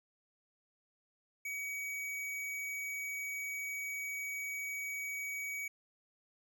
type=tone with hard clipping; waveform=sine; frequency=2263 Hz; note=C#7; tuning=35 cents sharp; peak=-39 dBFS; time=1.45-5.68 s; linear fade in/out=5 ms; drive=14 dB; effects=none